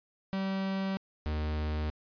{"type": "tone pair in turn", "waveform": "45% pulse", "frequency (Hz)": [192.7, 76.47], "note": ["G3", "D#2"], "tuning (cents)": [-29, -29], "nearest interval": "octave + major third", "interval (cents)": 1600, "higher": "first", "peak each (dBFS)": [-30, -30], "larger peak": "neither", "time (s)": [[0.33, 0.97], [1.26, 1.9]], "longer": "neither", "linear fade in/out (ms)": 0, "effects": ["resampled to 11025 Hz"]}